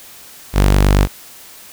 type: tone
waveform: sawtooth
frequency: 49 Hz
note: G1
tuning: in tune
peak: -5 dBFS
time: 0.53-1.08 s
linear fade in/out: 50 ms
effects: white hiss -39 dBFS RMS until 1.72 s